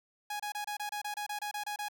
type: tone bursts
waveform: sawtooth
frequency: 830.6 Hz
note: G#5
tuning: in tune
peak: -31 dBFS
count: 13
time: 0.3-1.885 s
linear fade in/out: 5 ms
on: 97 ms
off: 27 ms
effects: none